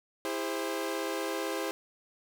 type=chord; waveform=sawtooth; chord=E augmented; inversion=none; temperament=equal with one note detuned; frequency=329.6 / 405.1 / 523.3 Hz; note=E4 / G#4 / B#4; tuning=0 / -43 / 0 cents; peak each=-32 dBFS; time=0.25-1.71 s; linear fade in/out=0 ms; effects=none